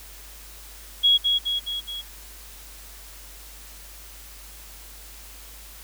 sine tone with echo, 3322 Hz, G#7, in tune, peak -14 dBFS, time 1.03-1.18 s, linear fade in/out 20 ms, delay 210 ms, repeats 4, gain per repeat -4 dB, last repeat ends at 2.02 s, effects added 50 Hz sine -45 dBFS peak until 5.83 s + white hiss -45 dBFS RMS until 5.83 s

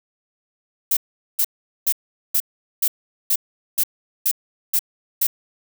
violet noise bursts, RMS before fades -18 dBFS, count 10, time 0.91-5.27 s, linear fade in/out 5 ms, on 58 ms, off 420 ms, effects none

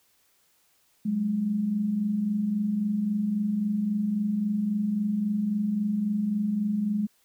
sine tone pair together, 186.2 / 209.9 Hz, F#3 / G#3, +11 / +19 cents, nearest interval major second, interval 208 cents, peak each -33 / -24 dBFS, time 1.05-7.07 s, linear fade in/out 10 ms, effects white hiss -66 dBFS RMS until 7.24 s

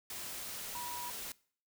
sine tone in noise, 969 Hz, B5, 33 cents flat, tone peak -41 dBFS, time 0.75-1.1 s, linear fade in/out 2 ms, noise white, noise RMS -43 dBFS, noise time 0.1-1.32 s, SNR -1 dB, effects noise-tail reverb RT60 0.5 s tail -22 dB re dry

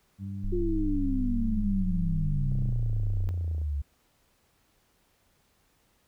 harmonic tone, 98 Hz, G2, in tune, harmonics 1 / 2 / 3, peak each -35 / -37 / -53 dBFS, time 0.18-2.74 s, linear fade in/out 50 ms
sine tone, 28.84 Hz, A#0, 18 cents flat, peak -27 dBFS, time 0.44-3.29 s, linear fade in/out 0 ms
sine exponential sweep, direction down, 360 to 69.3 Hz, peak -27 dBFS, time 0.52-3.82 s, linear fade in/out 10 ms
click train, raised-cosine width 2 ms, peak -36 dBFS, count 33, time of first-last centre 2.52-3.616 s, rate 29.2 Hz
effects pink hiss -68 dBFS RMS until 6.07 s

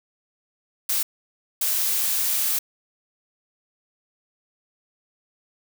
blue noise bursts at uneven times, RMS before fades -23 dBFS, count 2, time 0.89-1.03 / 1.61-2.59 s, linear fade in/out 5 ms, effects none

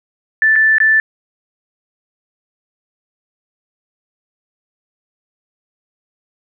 sine tone with dropouts, 1760 Hz, A6, in tune, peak -8 dBFS, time 0.42-1 s, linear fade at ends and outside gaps 1 ms, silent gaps 0.556-0.56 / 0.783-0.802 s, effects none

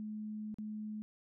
sine tone with dropouts, 213.6 Hz, G#3, 49 cents sharp, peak -39 dBFS, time 0-1.02 s, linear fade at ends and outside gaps 0 ms, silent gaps 0.543-0.585 s, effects none

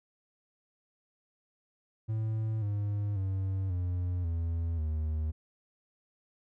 triangle tone with pitch steps, 110 / 102.63 / 95.76 / 89.35 / 83.36 / 77.78 Hz, A2 / G#2 / G2 / F2 / E2 / D#2, 0 / -20 / -40 / +40 / +20 / 0 cents, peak -27 dBFS, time 2.08-5.32 s, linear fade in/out 20 ms, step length 540 ms, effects none

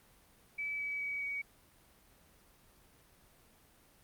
sine tone with pitch steps, 2299 / 2284 / 2270 / 2256 Hz, D7 / D7 / C#7 / C#7, -37 / -49 / +41 / +30 cents, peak -35 dBFS, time 0.58-1.42 s, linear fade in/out 10 ms, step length 210 ms, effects pink hiss -64 dBFS RMS until 4.03 s + Opus 32 kbps

